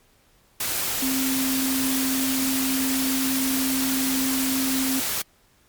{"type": "tone in noise", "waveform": "sine", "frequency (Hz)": 264.5, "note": "C4", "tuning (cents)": 19, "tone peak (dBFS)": -23, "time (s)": [1.02, 5], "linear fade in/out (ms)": 5, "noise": "white", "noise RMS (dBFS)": -26, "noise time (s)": [0.6, 5.22], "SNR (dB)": 0, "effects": ["pink hiss -60 dBFS RMS until 5.68 s", "MP3 96 kbps"]}